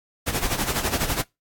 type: noise with tremolo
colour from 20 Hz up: pink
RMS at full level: -22 dBFS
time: 0.26-1.23 s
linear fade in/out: 20 ms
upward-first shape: sine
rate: 12 Hz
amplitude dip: 70%
effects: noise-tail reverb RT60 0.2 s tail -23 dB re dry + AAC 64 kbps